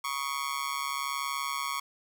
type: tone with amplitude modulation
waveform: sawtooth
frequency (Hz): 1108.7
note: C#6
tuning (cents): 0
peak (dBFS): -23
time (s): 0.04-1.8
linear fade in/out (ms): 5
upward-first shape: sine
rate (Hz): 141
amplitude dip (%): 90
effects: none